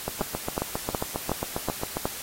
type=two click trains; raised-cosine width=1 ms; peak=-14 / -12 dBFS; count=15 / 6; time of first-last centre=0.08-1.969 / 0.21-2.055 s; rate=7.41 / 2.71 Hz; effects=white hiss -37 dBFS RMS until 2.22 s + AAC 48 kbps